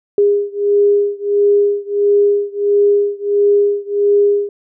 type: beating tone pair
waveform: sine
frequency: 406.9 / 408.4 Hz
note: G#4 / G#4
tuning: -35 / -29 cents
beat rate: 1.5 Hz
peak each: -13 / -14 dBFS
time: 0.18-4.49 s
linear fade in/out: 2 ms
effects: none